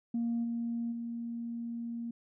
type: tone with level steps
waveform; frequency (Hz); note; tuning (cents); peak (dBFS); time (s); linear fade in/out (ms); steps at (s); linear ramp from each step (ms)
sine; 233.8; A#3; +5; -28 / -31 / -35; 0.14-2.11; 5; 0.43 / 0.91; 20
effects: tanh soft clip ceiling -26 dBFS